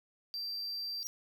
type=tone; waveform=triangle; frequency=4699 Hz; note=D8; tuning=in tune; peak=-35 dBFS; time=0.34-1.03 s; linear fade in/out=0 ms
type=tone with exponential growth; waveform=40% pulse; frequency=5700 Hz; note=F8; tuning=34 cents sharp; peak=-32 dBFS; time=0.96-1.07 s; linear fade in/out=0 ms; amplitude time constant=22 ms
effects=none